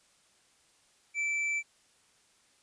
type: tone with tanh clipping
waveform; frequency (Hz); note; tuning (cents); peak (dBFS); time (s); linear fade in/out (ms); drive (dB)
triangle; 2325; D7; -18; -30; 1.14-1.63; 50; 11
effects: white hiss -66 dBFS RMS until 2.62 s + resampled to 22050 Hz

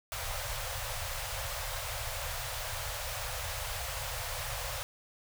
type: band-stop noise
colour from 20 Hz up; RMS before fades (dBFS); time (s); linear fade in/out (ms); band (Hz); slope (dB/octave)
pink; -37; 0.12-4.83; 0; 130 to 490; 96
effects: none

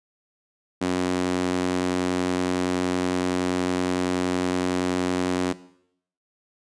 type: tone with high-pass filter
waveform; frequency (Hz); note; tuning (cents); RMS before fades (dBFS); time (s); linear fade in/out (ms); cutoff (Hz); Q
sawtooth; 90.7; F#2; -34; -24; 0.81-5.53; 10; 250; 2
effects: noise-tail reverb RT60 0.7 s tail -17 dB re dry + resampled to 22050 Hz

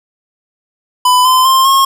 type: tone with pitch steps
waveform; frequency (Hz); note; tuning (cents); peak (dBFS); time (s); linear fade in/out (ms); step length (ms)
square; 1000 / 1026.3 / 1053.4 / 1081.1; B5 / C6 / C6 / C#6; +21 / -34 / +11 / -44; -7; 1.05-1.85; 5; 200
effects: none

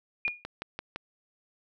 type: tone with exponential decay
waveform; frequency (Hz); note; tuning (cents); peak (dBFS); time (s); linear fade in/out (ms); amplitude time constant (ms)
sine; 2435; D#7; -38; -23; 0.25-0.44; 2; 40
type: click train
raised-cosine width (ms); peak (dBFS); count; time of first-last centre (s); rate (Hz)
0.3; -19; 5; 0.28-0.96; 5.88
effects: none

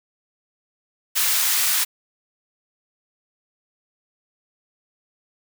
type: high-pass noise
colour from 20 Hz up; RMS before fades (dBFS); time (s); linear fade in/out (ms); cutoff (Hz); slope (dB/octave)
white; -20; 1.15-1.85; 20; 1200; 12
effects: none

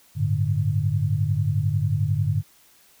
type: chord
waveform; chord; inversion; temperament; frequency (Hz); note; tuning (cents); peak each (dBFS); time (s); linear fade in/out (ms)
sine; G suspended second; none; equal with one note detuned; 98 / 109.18 / 146.83; G2 / A2 / D3; 0 / -13 / 0; -24; 0.15-2.43; 50
effects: white hiss -56 dBFS RMS until 3 s

